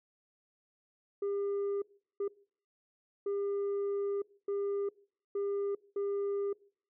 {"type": "tone bursts at uneven times", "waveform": "sine", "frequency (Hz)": 401.4, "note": "G4", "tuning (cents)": 41, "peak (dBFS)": -28, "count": 6, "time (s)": [[1.22, 1.82], [2.2, 2.28], [3.26, 4.22], [4.48, 4.89], [5.35, 5.75], [5.96, 6.53]], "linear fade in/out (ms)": 5, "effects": ["noise-tail reverb RT60 0.5 s tail -24 dB re dry", "tanh soft clip ceiling -30 dBFS"]}